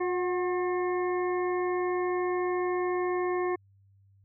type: harmonic tone with a mistuned harmonic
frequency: 358.6 Hz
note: F4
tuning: 46 cents sharp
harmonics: 1 / 2 / 3 / 5 / 6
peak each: -27 / -36 / -35 / -41 / -43 dBFS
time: 0-3.56 s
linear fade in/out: 10 ms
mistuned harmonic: 2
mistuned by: +41 cents
effects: added 98 Hz sine -58 dBFS peak until 4.24 s